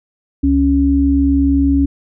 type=tone pair together; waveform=sine; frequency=69.3 / 277.2 Hz; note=C#2 / C#4; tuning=0 / 0 cents; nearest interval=2 octaves; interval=2400 cents; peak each=-15 / -11 dBFS; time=0.43-1.86 s; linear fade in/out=10 ms; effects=none